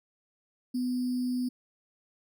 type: tone with sample-and-hold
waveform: sine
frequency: 250 Hz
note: B3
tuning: 21 cents sharp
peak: -27 dBFS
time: 0.74-1.49 s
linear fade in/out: 10 ms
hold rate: 4900 Hz
effects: none